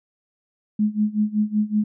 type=tone with tremolo; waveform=sine; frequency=211.6 Hz; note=G#3; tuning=33 cents sharp; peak=-15 dBFS; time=0.79-1.84 s; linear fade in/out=5 ms; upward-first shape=sine; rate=5.3 Hz; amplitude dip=90%; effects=none